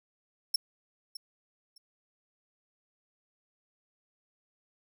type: tone with echo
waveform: sawtooth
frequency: 5400 Hz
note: E8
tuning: 41 cents sharp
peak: -21 dBFS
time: 0.54-0.56 s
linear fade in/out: 5 ms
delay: 610 ms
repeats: 2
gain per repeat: -15 dB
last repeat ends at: 1.78 s
effects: none